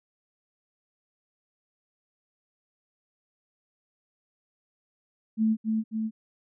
sine tone with echo, 220 Hz, A3, in tune, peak -20 dBFS, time 5.37-5.57 s, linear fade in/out 50 ms, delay 270 ms, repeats 2, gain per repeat -3 dB, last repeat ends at 6.11 s, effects none

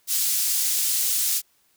pink high-pass noise, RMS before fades -23 dBFS, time 0.07-1.42 s, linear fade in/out 50 ms, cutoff 6300 Hz, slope 12 dB/octave, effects white hiss -64 dBFS RMS until 1.76 s

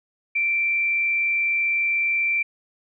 sine tone with frequency modulation, 2349 Hz, D7, in tune, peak -19 dBFS, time 0.35-2.43 s, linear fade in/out 10 ms, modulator 76.3 Hz, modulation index 0.42, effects none

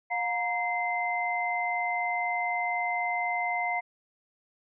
sine tone cluster, 715 / 939 / 2074 Hz, F5 / A#5 / C7, +41 / +12 / -16 cents, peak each -30 / -34 / -30 dBFS, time 0.1-3.81 s, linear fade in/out 20 ms, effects none

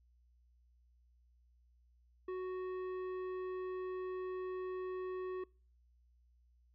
triangle tone with tanh clipping, 370 Hz, F#4, in tune, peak -40 dBFS, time 2.28-5.44 s, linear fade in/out 5 ms, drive 15 dB, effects noise-tail reverb RT60 0.4 s tail -26 dB re dry + added 60 Hz sine -66 dBFS peak until 6.74 s

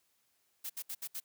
blue noise bursts, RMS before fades -40 dBFS, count 5, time 0.64-1.202 s, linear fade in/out 10 ms, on 58 ms, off 68 ms, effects white hiss -75 dBFS RMS until 1.24 s + high-pass 60 Hz 12 dB/octave

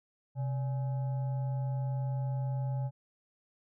sine tone with frequency modulation, 130.81 Hz, C3, in tune, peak -30 dBFS, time 0.35-2.91 s, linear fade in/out 50 ms, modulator 706 Hz, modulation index 0.28, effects none

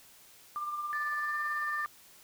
sine tone with tremolo, 1192 Hz, D6, 25 cents sharp, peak -31 dBFS, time 0.56-1.86 s, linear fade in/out 0 ms, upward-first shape sine, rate 18 Hz, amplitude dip 45%
sine tone with pitch glide, 1760 to 1788.7 Hz, A6 to A6, 0 to +28 cents, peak -32 dBFS, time 0.93-1.85 s, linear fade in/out 0 ms, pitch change +28 cents, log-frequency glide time 1.18-1.38 s
effects tanh soft clip ceiling -24 dBFS + white hiss -57 dBFS RMS until 2.23 s

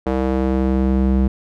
square tone with band-pass filter sweep, 65.3 Hz, C2, 3 cents flat, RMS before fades -17 dBFS, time 0.06-1.28 s, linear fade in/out 5 ms, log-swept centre 490 to 170 Hz, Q 1, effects none

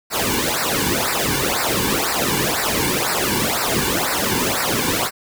pink noise with flanger, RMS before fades -20 dBFS, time 0.1-5.11 s, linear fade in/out 50 ms, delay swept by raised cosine 0.3 to 1.6 ms, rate 2 Hz, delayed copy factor -0.95, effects none

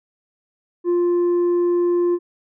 sine tone with tanh clipping, 350 Hz, F4, 4 cents sharp, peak -16 dBFS, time 0.84-2.19 s, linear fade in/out 50 ms, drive 3 dB, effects none

